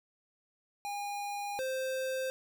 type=tone pair in turn; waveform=square; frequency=814 / 522.9 Hz; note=G#5 / C5; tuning=-35 / -1 cents; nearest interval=minor sixth; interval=766 cents; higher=first; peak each=-36 / -33 dBFS; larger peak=second; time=0.85-1.59 / 1.59-2.3 s; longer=first; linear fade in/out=0 ms; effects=none